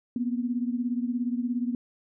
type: beating tone pair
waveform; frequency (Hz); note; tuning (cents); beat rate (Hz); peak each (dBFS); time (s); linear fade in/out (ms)
sine; 239.1 / 256.1; A#3 / C4; +44 / -37; 17; -27 / -31; 0.16-1.75; 2
effects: none